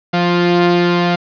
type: tone pair together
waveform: sawtooth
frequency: 174.61 / 350.2 Hz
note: F3 / F4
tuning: 0 / +5 cents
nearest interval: octave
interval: 1205 cents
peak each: -10 dBFS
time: 0.13-1.16 s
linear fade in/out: 10 ms
effects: resampled to 11025 Hz + 7-bit